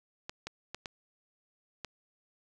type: clicks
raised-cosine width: 0.2 ms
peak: -21 dBFS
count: 5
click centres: 0.295 / 0.47 / 0.746 / 0.858 / 1.847 s
effects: none